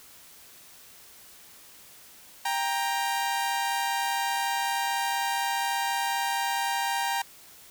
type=tone pair together; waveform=sawtooth; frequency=791 / 935.1 Hz; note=G5 / A#5; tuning=+15 / +5 cents; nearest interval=minor third; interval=290 cents; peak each=-25 dBFS; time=2.45-7.22 s; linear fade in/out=5 ms; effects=white hiss -51 dBFS RMS until 7.7 s